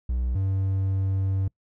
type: tone pair in turn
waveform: triangle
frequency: 61.74 / 96.26 Hz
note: B1 / G2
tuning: 0 / -31 cents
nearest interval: minor sixth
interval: 769 cents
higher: second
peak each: -21 / -20 dBFS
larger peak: second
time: 0.09-0.35 / 0.35-1.48 s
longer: second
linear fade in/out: 5 ms
effects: noise-tail reverb RT60 0.1 s tail -25 dB re dry